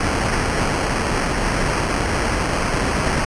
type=noise with sample-and-hold; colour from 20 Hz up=pink; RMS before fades=-20 dBFS; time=0-3.25 s; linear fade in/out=5 ms; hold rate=3675 Hz; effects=resampled to 22050 Hz